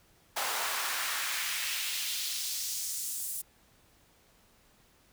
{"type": "noise with high-pass filter sweep", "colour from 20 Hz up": "pink", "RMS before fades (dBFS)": -34, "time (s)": [0.36, 3.42], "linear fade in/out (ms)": 10, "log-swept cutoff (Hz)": [760, 9700], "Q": 1.3, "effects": ["pink hiss -64 dBFS RMS until 5.12 s"]}